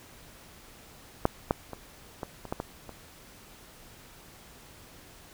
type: clicks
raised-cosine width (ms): 1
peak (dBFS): -7 / -9 / -23 / -19 / -26 / -16 / -17 / -27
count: 8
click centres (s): 1.254 / 1.509 / 1.733 / 2.232 / 2.453 / 2.525 / 2.601 / 2.893
effects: pink hiss -52 dBFS RMS until 5.33 s